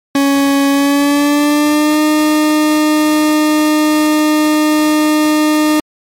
40% pulse tone with pitch glide, 278.2 to 305.1 Hz, C#4 to D#4, +6 to -34 cents, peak -8 dBFS, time 0.15-5.8 s, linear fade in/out 2 ms, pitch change +160 cents, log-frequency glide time 0.69-2.01 s, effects MP3 64 kbps

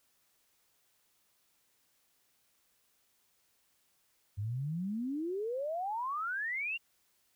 sine exponential sweep, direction up, 97.1 to 2841 Hz, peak -33 dBFS, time 4.37-6.78 s, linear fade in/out 20 ms, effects white hiss -73 dBFS RMS until 7.35 s

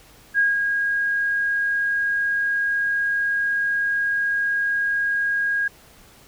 sine tone with ADSR envelope, 1634 Hz, G#6, 29 cents flat, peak -14 dBFS, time 0.34-5.68 s, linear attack 46 ms, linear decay 170 ms, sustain -5 dB, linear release 5 ms, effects pink hiss -50 dBFS RMS until 6.27 s

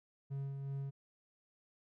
triangle tone with tremolo, 137.9 Hz, C#3, 9 cents flat, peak -35 dBFS, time 0.3-0.91 s, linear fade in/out 20 ms, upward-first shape sine, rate 2.7 Hz, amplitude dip 35%, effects none

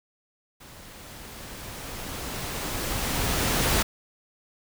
pink noise with level ramp, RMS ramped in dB -47 to -22 dBFS, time 0.6-3.83 s, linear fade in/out 10 ms, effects none

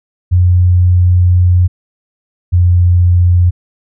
sine tone pair in turn, 89.6 / 88.52 Hz, F2 / F2, +45 / +24 cents, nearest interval unison, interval 21 cents, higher first, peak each -5 dBFS, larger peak neither, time 0.31-1.68 / 2.52-3.51 s, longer first, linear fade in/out 20 ms, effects none

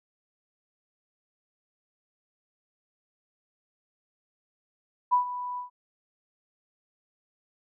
sine tone with ADSR envelope, 987.8 Hz, B5, in tune, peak -17 dBFS, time 5.11-5.7 s, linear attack 23 ms, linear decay 110 ms, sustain -14 dB, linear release 120 ms, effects none

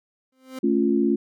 30% pulse tone with exponential growth, 260.6 Hz, C4, 7 cents flat, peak -27 dBFS, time 0.32-0.59 s, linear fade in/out 5 ms, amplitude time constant 57 ms
sine chord, A augmented, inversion none, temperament equal, 220 / 277.2 / 349.2 Hz, A3 / C#4 / E#4, 0 / 0 / 0 cents, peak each -22 dBFS, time 0.63-1.16 s, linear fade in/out 10 ms
effects none

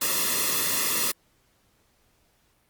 white noise with comb filter, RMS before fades -25 dBFS, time 0.01-1.12 s, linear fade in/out 10 ms, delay 1.3 ms, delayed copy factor -1, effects pink hiss -66 dBFS RMS until 2.69 s + Opus 48 kbps

